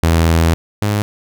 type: tone pair in turn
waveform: sawtooth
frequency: 82.41 / 103.83 Hz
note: E2 / G#2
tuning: 0 / 0 cents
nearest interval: major third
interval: 400 cents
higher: second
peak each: -6 / -10 dBFS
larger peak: first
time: 0.03-0.54 / 0.82-1.02 s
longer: first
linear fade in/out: 0 ms
effects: none